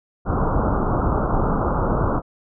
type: low-pass noise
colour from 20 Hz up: pink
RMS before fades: -20 dBFS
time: 0.25-2.22 s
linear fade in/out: 50 ms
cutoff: 1400 Hz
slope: 96 dB/octave
effects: none